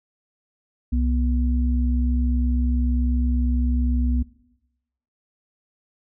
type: tone pair together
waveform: sine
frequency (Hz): 64.42 / 243.2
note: C2 / B3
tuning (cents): -26 / -26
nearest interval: octave + major seventh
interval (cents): 2300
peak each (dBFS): -19 / -25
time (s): 0.92-4.23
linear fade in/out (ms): 10
effects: noise-tail reverb RT60 0.9 s tail -19 dB re dry